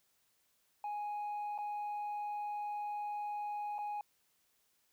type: tone with dropouts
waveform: sine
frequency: 830.6 Hz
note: G#5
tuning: in tune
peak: -34 dBFS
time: 0.84-4.01 s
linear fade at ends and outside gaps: 2 ms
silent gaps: 1.579-1.586 / 3.783-3.788 s
effects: tanh soft clip ceiling -36 dBFS + white hiss -75 dBFS RMS until 4.92 s